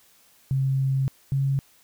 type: tone pair in turn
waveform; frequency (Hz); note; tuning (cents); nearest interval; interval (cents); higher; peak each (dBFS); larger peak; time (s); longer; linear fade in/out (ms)
sine; 134.4 / 136.83; C3 / C#3; +47 / -22; unison; 31; second; -20; neither; 0.51-1.08 / 1.32-1.59; first; 0
effects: white hiss -58 dBFS RMS until 1.83 s